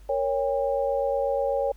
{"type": "chord", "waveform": "sine", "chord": "G diminished", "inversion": "first", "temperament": "equal with one note detuned", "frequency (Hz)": [466.2, 554.4, 801.9], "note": ["Bb4", "Db5", "G5"], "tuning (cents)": [0, 0, 39], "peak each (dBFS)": [-29, -24, -30], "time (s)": [0.09, 1.72], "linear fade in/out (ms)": 5, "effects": ["added 50 Hz sine -45 dBFS peak until 1.76 s", "pink hiss -61 dBFS RMS until 1.76 s"]}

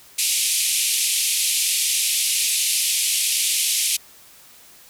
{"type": "band-pass noise", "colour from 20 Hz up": "white", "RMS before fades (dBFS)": -21, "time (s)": [0.18, 3.97], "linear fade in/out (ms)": 10, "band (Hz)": [2300, 12000], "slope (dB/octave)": 48, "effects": ["white hiss -48 dBFS RMS until 4.89 s"]}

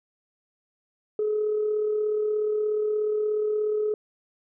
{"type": "tone with amplitude modulation", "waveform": "sine", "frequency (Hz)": 424.9, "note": "G#4", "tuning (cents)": 40, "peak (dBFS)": -20, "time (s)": [1.19, 3.94], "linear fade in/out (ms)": 2, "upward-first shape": "sine", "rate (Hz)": 36.8, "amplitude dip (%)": 35, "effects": ["tanh soft clip ceiling -17 dBFS"]}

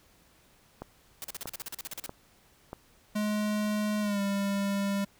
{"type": "click train", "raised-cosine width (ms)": 1, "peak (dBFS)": -24, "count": 4, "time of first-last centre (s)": [0.82, 2.731], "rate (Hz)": 1.57}
{"type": "noise bursts", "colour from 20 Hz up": "white", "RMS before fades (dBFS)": -38, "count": 14, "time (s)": [1.22, 2.061], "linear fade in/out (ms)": 0, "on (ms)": 22, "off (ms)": 41}
{"type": "tone with pitch glide", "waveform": "square", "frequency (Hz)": [210.5, 199.15], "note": ["G#3", "G3"], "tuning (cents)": [24, 28], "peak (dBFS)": -28, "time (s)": [3.15, 5.05], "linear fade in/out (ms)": 10, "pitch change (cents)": -96, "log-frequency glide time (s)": [4.01, 4.21]}
{"effects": ["pink hiss -62 dBFS RMS until 5.19 s"]}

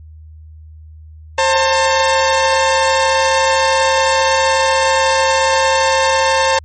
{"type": "tone pair together", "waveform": "sawtooth", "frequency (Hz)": [531.8, 897], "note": ["C5", "A5"], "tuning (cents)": [28, 33], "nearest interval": "major sixth", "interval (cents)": 905, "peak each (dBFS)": -10, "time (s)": [1.38, 6.59], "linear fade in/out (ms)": 5, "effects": ["added 78 Hz sine -34 dBFS peak until 6.64 s", "MP3 32 kbps"]}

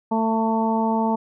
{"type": "harmonic tone", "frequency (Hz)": 223.3, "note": "A3", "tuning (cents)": 26, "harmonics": [1, 2, 3, 4, 5], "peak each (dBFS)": [-21, -28, -28, -23, -35], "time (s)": [0.11, 1.16], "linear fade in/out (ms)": 10, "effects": []}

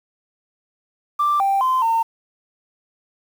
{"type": "tone with pitch steps", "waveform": "sine", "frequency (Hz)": [1177, 786, 1033, 910], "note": ["D6", "G5", "C6", "A#5"], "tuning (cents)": [3, 4, -22, -42], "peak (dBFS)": -14, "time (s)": [1.19, 2.03], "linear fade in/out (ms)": 10, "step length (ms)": 210, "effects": ["tanh soft clip ceiling -12 dBFS", "7-bit"]}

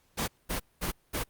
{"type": "noise bursts", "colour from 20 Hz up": "pink", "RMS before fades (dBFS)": -31, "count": 4, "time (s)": [0.17, 1.24], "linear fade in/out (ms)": 20, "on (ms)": 110, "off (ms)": 210, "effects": ["pink hiss -68 dBFS RMS until 1.29 s", "Opus 48 kbps"]}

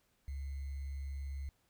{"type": "tone with sample-and-hold", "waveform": "sine", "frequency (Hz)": 69, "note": "C#2", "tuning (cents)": -7, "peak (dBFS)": -38, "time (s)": [0.28, 1.49], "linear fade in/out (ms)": 0, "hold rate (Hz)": 2100, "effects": ["pink hiss -75 dBFS RMS until 1.69 s"]}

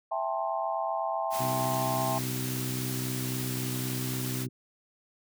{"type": "chord", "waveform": "sine", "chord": "A minor seventh", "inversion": "second", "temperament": "just", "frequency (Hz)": [660, 792, 880, 1056], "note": ["E5", "G5", "A5", "C6"], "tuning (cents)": [2, 18, 0, 16], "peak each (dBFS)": [-32, -33, -35, -35], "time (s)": [0.11, 2.19], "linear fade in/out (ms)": 10}
{"type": "noise", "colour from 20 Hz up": "white", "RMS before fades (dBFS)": -37, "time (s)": [1.3, 4.47], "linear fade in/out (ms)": 50}
{"type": "harmonic tone", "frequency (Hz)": 63.7, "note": "C2", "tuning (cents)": -46, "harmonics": [2, 3, 4, 5, 6], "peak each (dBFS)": [-33, -44, -37, -42, -43], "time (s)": [1.39, 4.49], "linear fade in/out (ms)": 20}
{"effects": []}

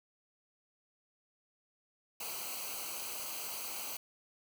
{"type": "noise with comb filter", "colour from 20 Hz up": "white", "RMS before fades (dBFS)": -41, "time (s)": [2.2, 3.97], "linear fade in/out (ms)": 5, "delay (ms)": 0.56, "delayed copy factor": -0.75, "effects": []}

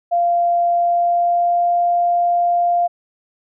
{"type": "tone with pitch glide", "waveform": "sine", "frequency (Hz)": [693, 697.8], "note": ["F5", "F5"], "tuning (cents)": [-14, -2], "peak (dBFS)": -13, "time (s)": [0.11, 2.88], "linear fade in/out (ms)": 20, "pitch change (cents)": 12, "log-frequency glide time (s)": [0.69, 1.69], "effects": []}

